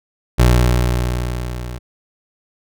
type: tone with level ramp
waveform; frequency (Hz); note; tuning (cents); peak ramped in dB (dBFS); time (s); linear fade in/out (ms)
25% pulse; 60.9; B1; -24; -4 to -23; 0.38-1.79; 20
effects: none